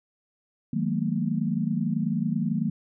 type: tone cluster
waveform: sine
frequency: 157.2 / 184.7 / 215.4 / 235.5 Hz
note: D#3 / F#3 / A3 / A#3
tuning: +18 / -3 / -37 / +18 cents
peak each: -29 dBFS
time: 0.73-2.7 s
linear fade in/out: 5 ms
effects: none